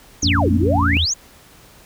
sine exponential two-way sweep, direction down then up, 7040 to 200 to 7040 Hz, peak -17 dBFS, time 0.22-1.14 s, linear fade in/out 10 ms, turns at 0.53 s
sine tone with pitch glide, 89 to 82.09 Hz, F2 to E2, +33 to -7 cents, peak -17 dBFS, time 0.23-1.06 s, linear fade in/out 20 ms, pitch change -140 cents, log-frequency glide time 0.8-0.93 s
harmonic tone, 56.9 Hz, A#1, 41 cents flat, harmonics 1 / 2 / 3 / 4 / 5, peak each -32 / -28 / -28 / -26 / -21 dBFS, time 0.23-0.97 s, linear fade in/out 0 ms
effects pink hiss -47 dBFS RMS until 1.85 s

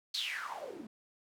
white noise with band-pass filter sweep, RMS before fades -40 dBFS, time 0.14-0.87 s, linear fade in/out 5 ms, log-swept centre 4500 to 220 Hz, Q 8.8, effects none

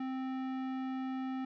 sine tone with tanh clipping, 261.6 Hz, C4, in tune, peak -37 dBFS, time 0-1.45 s, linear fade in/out 5 ms, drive 17 dB, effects none

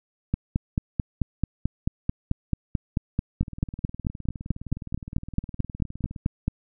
two click trains, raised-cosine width 5 ms, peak -23 / -10 dBFS, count 54 / 29, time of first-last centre 3.43-6.162 / 0.34-6.48 s, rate 19.4 / 4.56 Hz, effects none

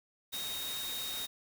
sine tone in noise, 3734 Hz, A#7, 2 cents sharp, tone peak -38 dBFS, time 0.32-1.27 s, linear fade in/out 20 ms, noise white, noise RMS -41 dBFS, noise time 0.32-1.27 s, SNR 0 dB, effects none

